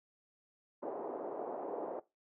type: band-pass noise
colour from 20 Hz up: pink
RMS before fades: -41 dBFS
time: 0.82-2 s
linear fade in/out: 10 ms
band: 360 to 770 Hz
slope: 24 dB/octave
effects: noise-tail reverb RT60 0.2 s tail -17 dB re dry